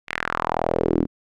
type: tone with band-pass filter sweep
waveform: sawtooth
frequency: 41.2 Hz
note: E1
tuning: in tune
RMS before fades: -23 dBFS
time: 0.07-1.07 s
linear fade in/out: 50 ms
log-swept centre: 2300 to 260 Hz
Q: 3
effects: none